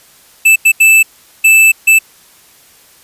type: tone bursts at uneven times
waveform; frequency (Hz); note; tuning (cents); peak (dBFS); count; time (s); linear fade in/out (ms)
square; 2637; E7; 0; -4; 5; 0.45-0.56 / 0.65-0.72 / 0.8-1.03 / 1.44-1.72 / 1.87-1.99; 10
effects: white hiss -44 dBFS RMS until 3.03 s + resampled to 32000 Hz